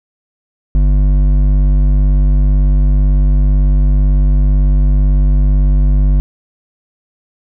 sine tone with hard clipping, 49 Hz, G1, in tune, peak -9 dBFS, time 0.75-6.2 s, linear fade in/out 0 ms, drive 9 dB, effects none

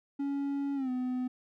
triangle tone with pitch glide, 280.2 to 252.5 Hz, C#4 to B3, +19 to +39 cents, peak -28 dBFS, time 0.19-1.28 s, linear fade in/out 10 ms, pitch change -180 cents, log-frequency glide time 0.75-0.9 s, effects none

